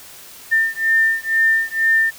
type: beating tone pair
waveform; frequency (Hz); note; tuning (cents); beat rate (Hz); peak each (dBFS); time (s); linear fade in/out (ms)
sine; 1800 / 1802.1; A6 / A6; +39 / +41; 2.1; -17; 0.51-2.11; 20
effects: white hiss -40 dBFS RMS until 2.18 s